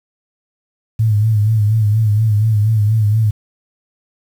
sine tone with vibrato, 107.7 Hz, A2, 37 cents flat, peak -10 dBFS, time 0.99-3.31 s, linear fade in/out 10 ms, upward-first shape sine, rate 4.2 Hz, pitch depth 71 cents each way, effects 7-bit

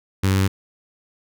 sawtooth tone with notch filter, 96 Hz, G2, 36 cents flat, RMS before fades -18 dBFS, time 0.23-0.48 s, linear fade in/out 10 ms, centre 670 Hz, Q 1.2, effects none

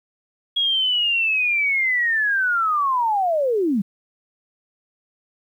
sine linear sweep, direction down, 3322 to 180.1 Hz, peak -17 dBFS, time 0.56-3.82 s, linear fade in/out 10 ms, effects 9-bit

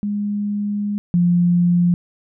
sine tone pair in turn, 205.6 / 175 Hz, G#3 / F3, -17 / +4 cents, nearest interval minor third, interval 279 cents, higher first, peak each -19 / -12 dBFS, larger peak second, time 0.03-0.98 / 1.14-1.94 s, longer first, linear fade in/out 0 ms, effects none

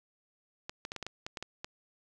clicks, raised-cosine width 0.2 ms, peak -21 dBFS, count 10, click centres 0.695 / 0.851 / 0.919 / 0.963 / 1.027 / 1.066 / 1.265 / 1.372 / 1.426 / 1.645 s, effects none

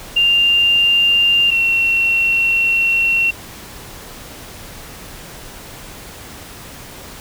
sine tone pair in turn, 2794 / 2725 Hz, F7 / F7, 0 / -43 cents, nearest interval unison, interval 43 cents, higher first, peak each -10 / -12 dBFS, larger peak first, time 0.16-1.51 / 1.51-3.31 s, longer second, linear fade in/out 10 ms, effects pink hiss -35 dBFS RMS until 7.2 s

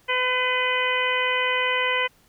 harmonic tone with a mistuned harmonic, 505 Hz, B4, 39 cents sharp, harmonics 1 / 2 / 3 / 4 / 5 / 6, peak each -28 / -27 / -30 / -25 / -28 / -29 dBFS, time 0.08-2.08 s, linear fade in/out 20 ms, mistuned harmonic 5, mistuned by -29 cents, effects pink hiss -59 dBFS RMS until 2.28 s

